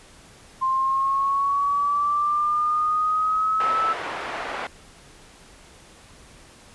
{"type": "linear sweep", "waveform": "sine", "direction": "up", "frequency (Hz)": [1046.5, 1318.5], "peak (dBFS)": -19, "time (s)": [0.61, 3.94], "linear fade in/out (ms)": 20}
{"type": "band-pass noise", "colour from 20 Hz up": "pink", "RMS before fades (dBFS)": -31, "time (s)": [3.6, 4.67], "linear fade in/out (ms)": 2, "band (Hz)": [600, 1900], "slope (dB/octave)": 12}
{"effects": ["pink hiss -49 dBFS RMS until 6.74 s", "resampled to 24000 Hz"]}